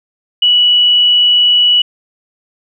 sine tone, 2942 Hz, F#7, 11 cents flat, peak -6 dBFS, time 0.42-1.82 s, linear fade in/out 5 ms, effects none

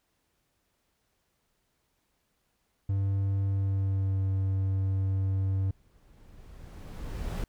triangle tone with pitch glide, 98 to 96.09 Hz, G2 to G2, 0 to -34 cents, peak -23 dBFS, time 2.89-5.71 s, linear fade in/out 5 ms, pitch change -34 cents, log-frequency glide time 3.45-4.22 s
brown noise with exponential growth, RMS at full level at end -30 dBFS, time 5.41-7.44 s, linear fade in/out 2 ms, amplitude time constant 440 ms
effects pink hiss -75 dBFS RMS until 7.48 s

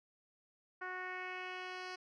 10% pulse tone with low-pass filter sweep, 367.6 Hz, F#4, 11 cents flat, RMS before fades -44 dBFS, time 0.81-1.96 s, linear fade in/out 10 ms, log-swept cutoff 1600 to 4400 Hz, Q 2.5, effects none

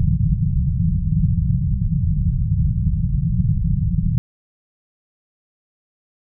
white low-pass noise, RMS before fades -18 dBFS, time 0-4.18 s, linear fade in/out 0 ms, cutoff 180 Hz, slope 96 dB/octave, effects none

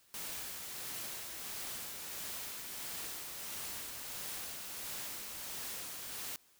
white noise with tremolo, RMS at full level -42 dBFS, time 0.14-6.36 s, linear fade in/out 0 ms, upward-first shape sine, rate 1.5 Hz, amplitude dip 30%, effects white hiss -67 dBFS RMS until 6.59 s

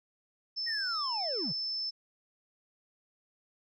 sine tone, 5274 Hz, E8, in tune, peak -32 dBFS, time 0.56-1.91 s, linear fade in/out 20 ms
triangle linear sweep, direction down, 1906 to 114.7 Hz, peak -33 dBFS, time 0.66-1.53 s, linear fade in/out 20 ms
effects none

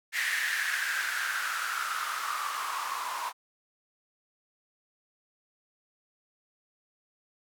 blue noise with band-pass filter sweep, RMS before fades -32 dBFS, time 0.12-3.33 s, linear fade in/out 50 ms, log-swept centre 1900 to 980 Hz, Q 6.8, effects none

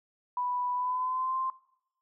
sine tone with pitch glide, 987.8 to 1046.5 Hz, B5 to C6, 0 to 0 cents, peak -28 dBFS, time 0.37-1.5 s, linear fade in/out 2 ms, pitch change +100 cents, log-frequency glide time 0.74-1.37 s, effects noise-tail reverb RT60 0.8 s tail -21 dB re dry

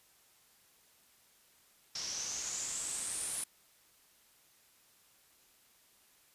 white noise with low-pass filter sweep, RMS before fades -39 dBFS, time 1.95-3.44 s, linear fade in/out 5 ms, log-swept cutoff 5400 to 10000 Hz, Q 6.7, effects white hiss -66 dBFS RMS until 6.34 s + resampled to 32000 Hz

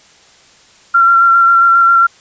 sine tone with vibrato, 1368 Hz, F6, 36 cents flat, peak -5 dBFS, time 0.94-2.07 s, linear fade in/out 10 ms, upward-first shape square, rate 7.4 Hz, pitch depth 14 cents each way, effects white hiss -45 dBFS RMS until 2.2 s + resampled to 16000 Hz

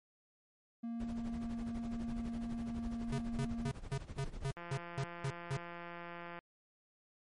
triangle tone, 232.3 Hz, A#3, 6 cents flat, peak -36 dBFS, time 0.83-3.7 s, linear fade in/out 10 ms
brown noise with tremolo, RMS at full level -42 dBFS, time 1-4.52 s, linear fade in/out 2 ms, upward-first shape sine, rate 12 Hz, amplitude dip 80%
square tone bursts, 136.4 Hz, C#3, 28 cents flat, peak -35 dBFS, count 10, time 3.12-5.57 s, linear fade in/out 5 ms, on 65 ms, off 200 ms
click train, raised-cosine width 0.5 ms, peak -32 dBFS, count 314, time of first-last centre 4.57-6.39 s, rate 172 Hz
effects MP3 48 kbps

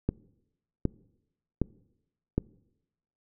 click train, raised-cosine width 3 ms, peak -12 dBFS, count 4, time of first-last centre 0.09-2.38 s, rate 1.31 Hz, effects noise-tail reverb RT60 0.9 s tail -23 dB re dry

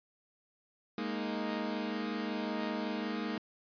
sawtooth chord, Ab suspended second, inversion none, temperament equal, 207.7 / 233.1 / 311.1 Hz, Ab3 / Bb3 / Eb4, 0 / 0 / 0 cents, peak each -34 / -34 / -35 dBFS, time 0.98-3.38 s, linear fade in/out 2 ms, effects resampled to 11025 Hz

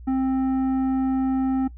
triangle tone with tanh clipping, 263.4 Hz, C4, 12 cents sharp, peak -21 dBFS, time 0.07-1.68 s, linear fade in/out 10 ms, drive 13 dB, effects noise-tail reverb RT60 0.1 s tail -17 dB re dry + added 60 Hz sine -38 dBFS peak until 1.77 s

